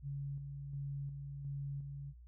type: tone with tremolo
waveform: sine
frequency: 140 Hz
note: C#3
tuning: 18 cents sharp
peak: -38 dBFS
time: 0.02-2.14 s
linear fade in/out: 50 ms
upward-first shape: square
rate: 1.4 Hz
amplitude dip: 40%
effects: noise-tail reverb RT60 0.1 s tail -23 dB re dry + added 60 Hz sine -53 dBFS peak until 2.27 s